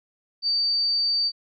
sine tone, 4614 Hz, D8, 31 cents flat, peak -20 dBFS, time 0.42-1.32 s, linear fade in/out 50 ms, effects none

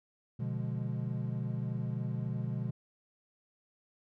triangle chord, B diminished seventh, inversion none, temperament equal, 123.47 / 146.83 / 174.61 / 207.7 Hz, B2 / D3 / F3 / Ab3, 0 / 0 / 0 / 0 cents, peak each -33 / -37 / -39 / -39 dBFS, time 0.39-2.71 s, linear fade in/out 10 ms, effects none

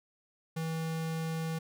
square tone, 161.9 Hz, E3, 31 cents flat, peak -33 dBFS, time 0.56-1.59 s, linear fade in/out 10 ms, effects none

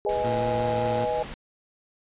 sine tone with exponential decay, 411.3 Hz, G#4, 17 cents flat, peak -25 dBFS, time 0.05-0.65 s, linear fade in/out 0 ms, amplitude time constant 130 ms
sine chord, G# minor, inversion first, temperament equal, 493.9 / 622.3 / 830.6 Hz, B4 / D#5 / G#5, 0 / 0 / 0 cents, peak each -28 dBFS, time 0.06-1.23 s, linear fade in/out 5 ms
pink noise, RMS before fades -38 dBFS, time 0.09-1.34 s, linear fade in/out 0 ms
20% pulse tone with vibrato, 114.5 Hz, A#2, 31 cents flat, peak -24 dBFS, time 0.23-1.06 s, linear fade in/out 20 ms, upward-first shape square, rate 5.4 Hz, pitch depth 15 cents each way
effects resampled to 8000 Hz

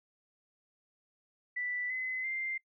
sine tone with pitch steps, 1975.5 / 2033 / 2093 Hz, B6 / B6 / C7, 0 / +50 / 0 cents, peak -33 dBFS, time 1.56-2.58 s, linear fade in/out 10 ms, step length 340 ms, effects noise-tail reverb RT60 0.1 s tail -22 dB re dry

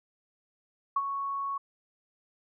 sine tone with ADSR envelope, 1108.7 Hz, C#6, in tune, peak -22 dBFS, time 0.96-1.58 s, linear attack 6 ms, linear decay 43 ms, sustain -8 dB, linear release 8 ms, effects none

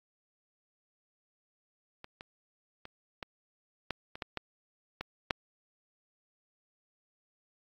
clicks, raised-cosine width 0.3 ms, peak -28 / -28 / -28 / -22 / -16 / -26 / -19 / -18 / -20 / -11 dBFS, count 10, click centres 2.044 / 2.209 / 2.854 / 3.228 / 3.907 / 4.155 / 4.222 / 4.373 / 5.01 / 5.308 s, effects AAC 48 kbps

